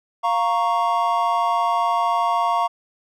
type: chord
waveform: triangle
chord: Bb minor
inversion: second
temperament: equal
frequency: 698.5 / 932.3 / 1108.7 Hz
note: F5 / Bb5 / Db6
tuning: 0 / 0 / 0 cents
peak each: -20 dBFS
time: 0.23-2.68 s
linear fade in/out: 20 ms
effects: none